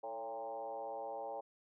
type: tone with frequency modulation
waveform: sine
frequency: 680 Hz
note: F5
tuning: 46 cents flat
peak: -40 dBFS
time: 0.03-1.41 s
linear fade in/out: 10 ms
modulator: 119 Hz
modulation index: 1.8
effects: none